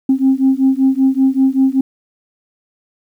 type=beating tone pair; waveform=sine; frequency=263.6 / 268.8 Hz; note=C4 / C4; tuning=+13 / +47 cents; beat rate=5.2 Hz; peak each=-12 dBFS; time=0.09-1.81 s; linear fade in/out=5 ms; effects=tanh soft clip ceiling -4 dBFS + 8-bit